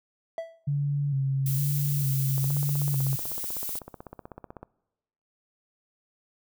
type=tone with exponential decay; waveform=triangle; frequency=659.3 Hz; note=E5; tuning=in tune; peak=-25 dBFS; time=0.38-0.64 s; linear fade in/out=1 ms; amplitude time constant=55 ms
type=tone with vibrato; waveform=sine; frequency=139.3 Hz; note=C#3; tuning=9 cents sharp; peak=-23 dBFS; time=0.67-3.16 s; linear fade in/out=10 ms; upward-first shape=square; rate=1.1 Hz; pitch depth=46 cents each way
type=noise; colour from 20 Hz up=violet; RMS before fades=-33 dBFS; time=1.46-3.79 s; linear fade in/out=2 ms
type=click train; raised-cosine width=1 ms; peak=-26 dBFS; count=37; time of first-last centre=2.38-4.63 s; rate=16 Hz
effects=noise-tail reverb RT60 1.0 s tail -23 dB re dry